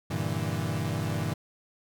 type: chord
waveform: 35% pulse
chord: E half-diminished seventh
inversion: first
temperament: equal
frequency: 98 / 116.54 / 146.83 / 164.81 Hz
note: G2 / Bb2 / D3 / E3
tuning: 0 / 0 / 0 / 0 cents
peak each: -32 dBFS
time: 0.1-1.34 s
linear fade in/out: 10 ms
effects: none